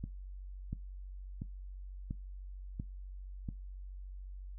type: click train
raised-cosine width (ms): 5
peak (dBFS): -26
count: 6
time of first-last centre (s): 0.04-3.488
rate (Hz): 1.45
effects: noise-tail reverb RT60 0.2 s tail -20 dB re dry + added 47 Hz sine -43 dBFS peak until 4.58 s